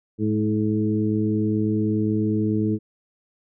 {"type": "harmonic tone with a mistuned harmonic", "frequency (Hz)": 107.3, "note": "A2", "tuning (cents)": -43, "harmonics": [1, 2, 3, 4], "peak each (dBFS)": [-25, -23, -24, -29], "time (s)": [0.18, 2.79], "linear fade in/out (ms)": 50, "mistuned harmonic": 2, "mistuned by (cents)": -17, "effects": []}